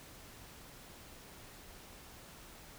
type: silence
effects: pink hiss -54 dBFS RMS until 2.78 s